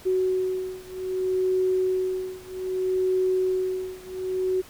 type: beating tone pair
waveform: sine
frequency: 372.1 / 372.73 Hz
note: F#4 / F#4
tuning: +10 / +13 cents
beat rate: 0.63 Hz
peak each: -25 / -26 dBFS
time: 0.05-4.62 s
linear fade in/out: 20 ms
effects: pink hiss -48 dBFS RMS until 4.69 s